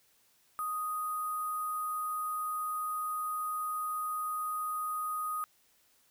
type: tone with sample-and-hold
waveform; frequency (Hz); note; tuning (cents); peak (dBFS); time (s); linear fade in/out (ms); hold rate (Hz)
sine; 1244.5; D#6; 0; -32; 0.59-5.44; 0; 11025
effects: white hiss -68 dBFS RMS until 6.1 s